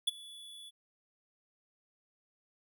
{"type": "tone with ADSR envelope", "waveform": "square", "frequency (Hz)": 3433, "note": "A7", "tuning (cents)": -43, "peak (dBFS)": -25, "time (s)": [0.07, 0.71], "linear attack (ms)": 10, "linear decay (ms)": 20, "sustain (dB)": -23, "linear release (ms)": 29, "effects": []}